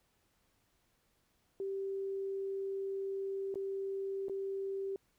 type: tone with dropouts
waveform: sine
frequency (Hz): 390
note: G4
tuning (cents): -9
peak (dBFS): -35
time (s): 1.6-4.96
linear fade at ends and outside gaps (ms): 1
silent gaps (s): 3.542-3.556 / 4.284-4.296
effects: pink hiss -75 dBFS RMS until 5.18 s